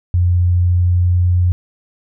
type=tone with pitch glide; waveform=sine; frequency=88.5 to 89.17 Hz; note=F2 to F2; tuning=+23 to +37 cents; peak=-10 dBFS; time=0.14-1.52 s; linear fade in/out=0 ms; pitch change=+14 cents; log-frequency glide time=0.37-1.39 s; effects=none